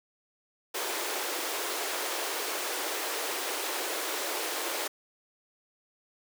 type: high-pass noise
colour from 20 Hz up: pink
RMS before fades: -33 dBFS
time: 0.74-4.88 s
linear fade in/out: 10 ms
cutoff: 330 Hz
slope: 48 dB/octave
effects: none